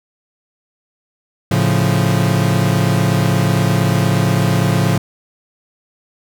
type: chord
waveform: 40% pulse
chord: A augmented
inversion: none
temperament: equal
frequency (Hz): 110 / 138.59 / 174.61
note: A2 / C#3 / E#3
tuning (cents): 0 / 0 / 0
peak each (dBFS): -16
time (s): 1.51-4.98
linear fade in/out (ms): 5
effects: none